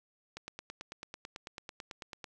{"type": "click train", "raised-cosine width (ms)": 0.2, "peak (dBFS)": -25, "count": 18, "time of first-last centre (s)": [0.37, 2.242], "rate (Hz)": 9.08, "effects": []}